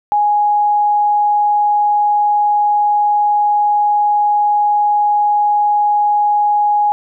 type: tone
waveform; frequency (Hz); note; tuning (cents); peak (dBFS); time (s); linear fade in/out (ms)
sine; 830.6; G#5; 0; -10; 0.12-6.92; 0
effects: none